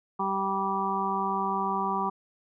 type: harmonic tone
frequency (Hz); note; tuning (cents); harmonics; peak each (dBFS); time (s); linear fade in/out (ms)
194.5; G3; -13; 1 / 2 / 4 / 5 / 6; -34 / -35 / -32 / -30 / -31; 0.19-2.1; 10
effects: none